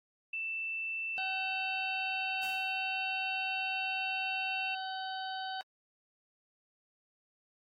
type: tone with pitch glide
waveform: sine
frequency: 2662 to 2704 Hz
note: E7 to E7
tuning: +16 to +43 cents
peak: -34 dBFS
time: 0.33-4.75 s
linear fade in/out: 5 ms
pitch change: +27 cents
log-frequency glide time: 0.83-3.08 s
type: harmonic tone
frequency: 760 Hz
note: F#5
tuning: 46 cents sharp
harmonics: 1 / 2 / 4 / 5 / 6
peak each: -38 / -43 / -45 / -49 / -49 dBFS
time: 1.18-5.61 s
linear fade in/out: 0 ms
type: noise with exponential decay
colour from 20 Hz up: white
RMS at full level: -47 dBFS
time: 2.43-2.94 s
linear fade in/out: 1 ms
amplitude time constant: 110 ms
effects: AAC 48 kbps